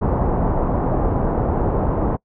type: low-pass noise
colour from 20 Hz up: pink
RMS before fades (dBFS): -19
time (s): 0.01-2.17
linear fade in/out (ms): 20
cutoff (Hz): 960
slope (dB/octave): 24
effects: noise-tail reverb RT60 0.1 s tail -25 dB re dry